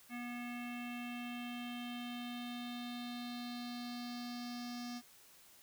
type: tone with low-pass filter sweep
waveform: square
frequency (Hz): 242.3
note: B3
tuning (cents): -33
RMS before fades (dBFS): -44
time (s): 0.09-5.02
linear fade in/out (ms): 50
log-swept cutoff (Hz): 2300 to 5400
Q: 4.3
effects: white hiss -62 dBFS RMS until 5.62 s